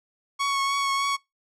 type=tone with vibrato; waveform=sawtooth; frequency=1108.7 Hz; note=C#6; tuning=in tune; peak=-19 dBFS; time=0.39-1.17 s; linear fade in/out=20 ms; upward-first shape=triangle; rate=3.3 Hz; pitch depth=21 cents each way; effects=noise-tail reverb RT60 0.2 s tail -24 dB re dry + low-pass 8000 Hz 12 dB/octave